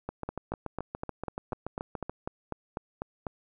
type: two click trains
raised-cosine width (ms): 1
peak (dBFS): -19 / -20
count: 13 / 15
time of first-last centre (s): 0.29-3.268 / 0.09-2.096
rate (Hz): 4.03 / 6.98
effects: none